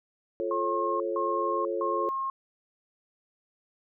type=chord; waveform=sine; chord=F augmented; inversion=none; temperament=just; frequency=349.2 / 436.5 / 545.7 Hz; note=F4 / A4 / C#5; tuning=0 / -14 / -27 cents; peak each=-32 dBFS; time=0.4-2.09 s; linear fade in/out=0 ms
type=tone bursts; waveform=sine; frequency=1074 Hz; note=C6; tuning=45 cents sharp; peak=-28 dBFS; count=3; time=0.51-2.3 s; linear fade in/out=2 ms; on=490 ms; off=160 ms
effects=none